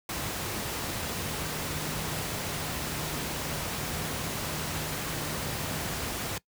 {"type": "tone in noise", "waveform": "sine", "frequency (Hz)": 154.3, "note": "D#3", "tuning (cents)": -14, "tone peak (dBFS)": -40, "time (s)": [1.22, 5.93], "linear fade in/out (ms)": 2, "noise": "pink", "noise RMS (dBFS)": -33, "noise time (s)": [0.09, 6.38], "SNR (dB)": -10, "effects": ["noise-tail reverb RT60 0.1 s tail -22 dB re dry", "high-pass 60 Hz 12 dB/octave"]}